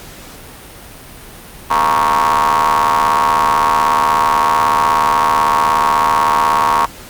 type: ring-modulated tone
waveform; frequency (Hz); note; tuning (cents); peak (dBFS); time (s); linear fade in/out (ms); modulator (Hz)
35% pulse; 76.2; D#2; -36; -6; 1.7-6.86; 10; 1020
effects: pink hiss -35 dBFS RMS until 7.09 s + Opus 48 kbps